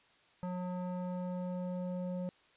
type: tone with low-pass filter sweep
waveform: square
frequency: 180.8 Hz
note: F#3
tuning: 40 cents flat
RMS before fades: -38 dBFS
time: 0.43-2.29 s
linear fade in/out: 0 ms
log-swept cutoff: 1000 to 550 Hz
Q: 1.7
effects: white hiss -66 dBFS RMS until 2.56 s + resampled to 8000 Hz